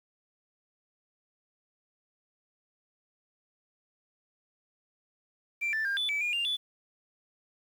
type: tone with pitch steps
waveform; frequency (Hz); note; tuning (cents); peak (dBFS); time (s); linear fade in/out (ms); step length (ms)
sine; 2354 / 1766 / 1603 / 3479 / 2302 / 2427 / 2795 / 3462; D7 / A6 / G6 / A7 / D7 / D#7 / F7 / A7; +3 / +6 / +38 / -20 / -35 / -44 / +1 / -29; -26; 5.61-6.57; 20; 120
effects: tanh soft clip ceiling -25 dBFS + 9-bit